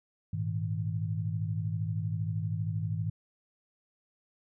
sine chord, Ab suspended second, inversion none, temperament equal with one note detuned, 103.83 / 116.54 / 158.92 Hz, Ab2 / Bb2 / Eb3, 0 / 0 / +37 cents, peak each -32 / -37 / -34 dBFS, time 0.33-3.1 s, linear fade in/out 5 ms, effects none

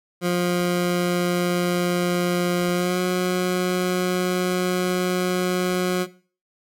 20% pulse tone with pitch glide, 176.8 to 181.56 Hz, F3 to F#3, +22 to -32 cents, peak -14 dBFS, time 0.21-6.07 s, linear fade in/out 50 ms, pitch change +46 cents, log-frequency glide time 2.73-3 s, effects noise-tail reverb RT60 0.4 s tail -17 dB re dry + MP3 96 kbps

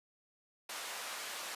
pink band-pass noise, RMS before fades -43 dBFS, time 0.69-1.55 s, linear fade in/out 5 ms, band 790 to 12000 Hz, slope 12 dB/octave, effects resampled to 32000 Hz

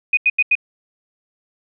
sine tone bursts, 2489 Hz, D#7, in tune, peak -11 dBFS, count 4, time 0.13-0.553 s, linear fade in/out 5 ms, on 42 ms, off 85 ms, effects none

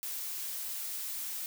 blue noise, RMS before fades -38 dBFS, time 0.03-1.46 s, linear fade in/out 0 ms, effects none

